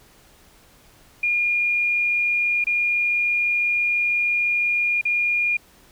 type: tone with dropouts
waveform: sine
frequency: 2422 Hz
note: D#7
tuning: 47 cents flat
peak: -18 dBFS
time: 1.23-5.57 s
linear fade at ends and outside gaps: 5 ms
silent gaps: 2.642-2.668 / 5.013-5.052 s
effects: pink hiss -53 dBFS RMS until 5.91 s